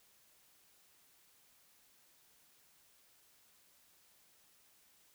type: silence
effects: white hiss -68 dBFS RMS until 5.14 s